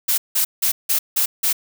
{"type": "noise bursts", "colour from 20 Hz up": "blue", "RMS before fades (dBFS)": -18, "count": 6, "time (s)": [0.08, 1.53], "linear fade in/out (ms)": 10, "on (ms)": 100, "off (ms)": 170, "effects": []}